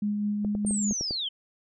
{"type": "tone with tremolo", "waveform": "sine", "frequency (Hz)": 207.3, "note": "G#3", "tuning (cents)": -3, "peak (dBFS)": -24, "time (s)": [0.02, 0.93], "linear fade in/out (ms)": 5, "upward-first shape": "sine", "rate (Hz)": 4.9, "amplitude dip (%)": 25}
{"type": "clicks", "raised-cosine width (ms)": 2, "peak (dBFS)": -22, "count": 7, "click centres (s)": [0.448, 0.551, 0.649, 0.709, 0.91, 1.01, 1.109]}
{"type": "linear sweep", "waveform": "sine", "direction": "down", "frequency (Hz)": [8870, 3000], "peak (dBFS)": -28, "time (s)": [0.66, 1.29], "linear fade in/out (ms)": 10}
{"effects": []}